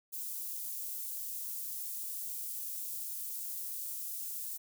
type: high-pass noise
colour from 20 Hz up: white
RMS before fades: -40 dBFS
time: 0.12-4.58 s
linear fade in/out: 20 ms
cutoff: 9800 Hz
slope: 12 dB/octave
effects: none